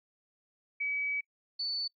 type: tone pair in turn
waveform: sine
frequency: 2280 / 4487 Hz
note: C#7 / C#8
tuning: +48 / +20 cents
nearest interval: octave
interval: 1172 cents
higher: second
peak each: -30 / -31 dBFS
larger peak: first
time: 0.8-1.21 / 1.59-1.88 s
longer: first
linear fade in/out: 10 ms
effects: noise-tail reverb RT60 0.1 s tail -25 dB re dry + AAC 48 kbps